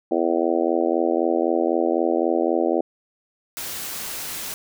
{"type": "harmonic tone", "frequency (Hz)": 83.9, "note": "E2", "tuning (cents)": 31, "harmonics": [3, 4, 5, 6, 7, 8, 9], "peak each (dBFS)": [-28, -22, -26, -26, -26, -28, -29], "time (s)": [0.11, 2.81], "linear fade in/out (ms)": 5}
{"type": "noise", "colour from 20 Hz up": "white", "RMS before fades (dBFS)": -31, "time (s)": [3.57, 4.54], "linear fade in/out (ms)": 0}
{"effects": []}